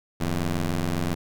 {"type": "ring-modulated tone", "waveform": "20% pulse", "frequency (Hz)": 87.31, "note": "F2", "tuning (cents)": 0, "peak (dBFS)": -16, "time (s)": [0.2, 1.15], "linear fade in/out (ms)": 10, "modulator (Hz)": 76.6, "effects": []}